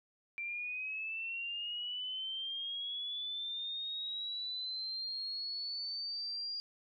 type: linear sweep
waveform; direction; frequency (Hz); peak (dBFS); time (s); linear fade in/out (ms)
sine; up; 2349 to 4811; -37; 0.38-6.6; 0
effects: none